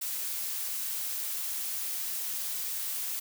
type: noise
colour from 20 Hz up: blue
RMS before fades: -34 dBFS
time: 0.01-3.2 s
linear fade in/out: 10 ms
effects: none